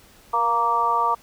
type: harmonic tone with a mistuned harmonic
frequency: 233.1 Hz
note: A#3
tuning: in tune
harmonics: 2 / 3 / 4 / 5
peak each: -31 / -28 / -21 / -21 dBFS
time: 0.33-1.15 s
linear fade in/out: 10 ms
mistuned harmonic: 2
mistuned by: +25 cents
effects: pink hiss -52 dBFS RMS until 1.22 s